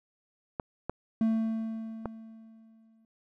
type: clicks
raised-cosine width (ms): 1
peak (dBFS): -18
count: 3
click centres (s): 0.598 / 0.896 / 2.057
type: tone with exponential decay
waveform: triangle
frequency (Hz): 223.2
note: A3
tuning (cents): +25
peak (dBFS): -20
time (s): 1.21-3.05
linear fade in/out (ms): 2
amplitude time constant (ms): 400
effects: none